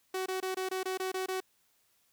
sawtooth tone bursts, 375.3 Hz, F#4, 25 cents sharp, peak -28 dBFS, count 9, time 0.14-1.404 s, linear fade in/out 5 ms, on 120 ms, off 23 ms, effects white hiss -71 dBFS RMS until 2.12 s

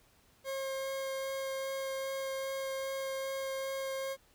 40% pulse tone with vibrato, 537 Hz, C5, 45 cents sharp, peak -34 dBFS, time 0.44-4.17 s, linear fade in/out 50 ms, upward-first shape sine, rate 2.5 Hz, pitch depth 8 cents each way, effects pink hiss -66 dBFS RMS until 4.34 s

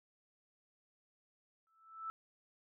sine tone with exponential growth, 1318.5 Hz, E6, in tune, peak -37 dBFS, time 1.67-2.1 s, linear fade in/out 0 ms, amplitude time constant 93 ms, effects none

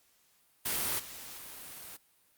white noise with level steps, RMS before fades -32 / -46 dBFS, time 0.65-1.97 s, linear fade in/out 10 ms, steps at 0.98 s, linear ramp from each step 20 ms, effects white hiss -68 dBFS RMS until 2.37 s + Opus 48 kbps

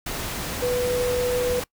sine tone in noise, 493.9 Hz, B4, in tune, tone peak -21 dBFS, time 0.62-1.6 s, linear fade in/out 5 ms, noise pink, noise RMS -30 dBFS, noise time 0.06-1.64 s, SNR +6 dB, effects noise-tail reverb RT60 0.1 s tail -23 dB re dry

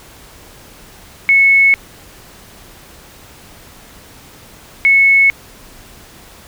sine tone pair in turn, 2200 / 2200 Hz, C#7 / C#7, -14 / -14 cents, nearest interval unison, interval 0 cents, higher neither, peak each -6 dBFS, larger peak neither, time 1.29-1.74 / 4.85-5.3 s, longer neither, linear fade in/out 0 ms, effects pink hiss -40 dBFS RMS until 6.47 s

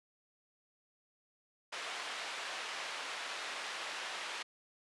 white band-pass noise, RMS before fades -42 dBFS, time 1.72-4.43 s, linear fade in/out 10 ms, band 580 to 3100 Hz, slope 12 dB/octave, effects resampled to 24000 Hz

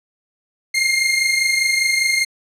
sawtooth tone pair together, 2117 / 2142 Hz, C7 / C7, +20 / +40 cents, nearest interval unison, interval 20 cents, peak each -13 / -17 dBFS, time 0.74-2.25 s, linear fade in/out 10 ms, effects low-pass 10000 Hz 12 dB/octave

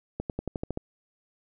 accelerating click train, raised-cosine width 2 ms, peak -17 dBFS, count 8, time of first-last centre 0.2-0.774 s, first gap 98 ms, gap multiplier 0.94, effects none

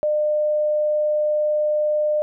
sine tone, 603 Hz, D5, 46 cents sharp, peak -17 dBFS, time 0.03-2.22 s, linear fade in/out 0 ms, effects none

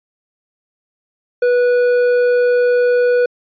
triangle tone with hard clipping, 490 Hz, B4, 14 cents flat, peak -12 dBFS, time 1.42-3.26 s, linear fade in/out 5 ms, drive 10 dB, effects resampled to 11025 Hz

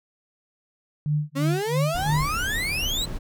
sine tone with tremolo, 149.6 Hz, D3, 32 cents sharp, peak -19 dBFS, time 1.06-2.35 s, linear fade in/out 0 ms, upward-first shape sine, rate 3 Hz, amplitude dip 100%
35% pulse exponential sweep, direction up, 265.5 to 4104 Hz, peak -23 dBFS, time 1.35-3.06 s, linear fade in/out 20 ms
brown noise, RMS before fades -31 dBFS, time 1.94-3.19 s, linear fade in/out 20 ms
effects none

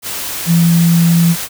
sine tone in noise, 168.9 Hz, E3, 42 cents sharp, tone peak -7 dBFS, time 0.46-1.36 s, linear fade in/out 50 ms, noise white, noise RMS -22 dBFS, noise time 0.02-1.49 s, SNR +12 dB, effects none

